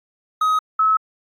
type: tone pair in turn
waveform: triangle / sine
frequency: 1263 / 1293.3 Hz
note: D#6 / E6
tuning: +26 / -33 cents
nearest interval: unison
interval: 41 cents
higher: second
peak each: -13 dBFS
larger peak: neither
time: 0.41-0.59 / 0.79-0.97 s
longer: neither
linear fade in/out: 5 ms
effects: AAC 64 kbps